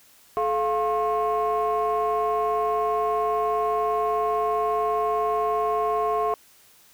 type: tone cluster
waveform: sine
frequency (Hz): 430.2 / 699 / 1076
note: A4 / F5 / C6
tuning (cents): -39 / +1 / +48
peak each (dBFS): -24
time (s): 0.37-6.34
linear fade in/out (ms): 0
effects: tanh soft clip ceiling -16 dBFS + white hiss -55 dBFS RMS until 6.93 s